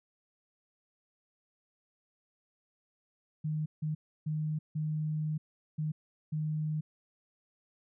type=tone bursts at uneven times; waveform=sine; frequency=154 Hz; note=D#3; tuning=17 cents flat; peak=-30 dBFS; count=6; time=3.44-3.66 / 3.82-3.95 / 4.26-4.59 / 4.75-5.38 / 5.78-5.92 / 6.32-6.81 s; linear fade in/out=10 ms; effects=none